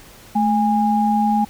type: tone pair together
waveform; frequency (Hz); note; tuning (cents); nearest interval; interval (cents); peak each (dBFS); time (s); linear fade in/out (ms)
sine; 217.2 / 820; A3 / G#5; -22 / -22; octave + major seventh; 2300; -17; 0.35-1.45; 10
effects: pink hiss -44 dBFS RMS until 1.49 s